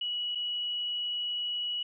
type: tone with dropouts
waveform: sine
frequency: 2928 Hz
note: F#7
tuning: 19 cents flat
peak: -30 dBFS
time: 0.01-1.83 s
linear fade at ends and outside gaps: 5 ms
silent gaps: 0.35-0.354 s
effects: none